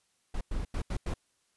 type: noise bursts at uneven times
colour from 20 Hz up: brown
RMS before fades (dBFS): -32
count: 5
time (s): 0.34-0.41 / 0.51-0.65 / 0.74-0.82 / 0.9-0.97 / 1.06-1.14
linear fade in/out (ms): 5
effects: white hiss -73 dBFS RMS until 1.56 s + resampled to 24000 Hz